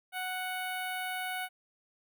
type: tone with notch filter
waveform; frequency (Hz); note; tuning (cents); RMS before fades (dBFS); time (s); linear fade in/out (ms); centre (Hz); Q
10% pulse; 740; F#5; 0; -36; 0.12-1.49; 50; 5300; 0.55
effects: none